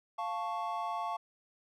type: chord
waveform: triangle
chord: F augmented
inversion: none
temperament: equal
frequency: 698.5 / 880 / 1108.7 Hz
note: F5 / A5 / C#6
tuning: 0 / 0 / 0 cents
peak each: -36 / -36 / -36 dBFS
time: 0.18-1.17 s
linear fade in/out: 10 ms
effects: none